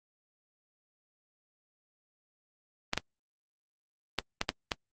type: clicks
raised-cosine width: 0.2 ms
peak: -10 dBFS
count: 6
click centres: 2.934 / 2.976 / 4.187 / 4.414 / 4.491 / 4.718 s
effects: Opus 24 kbps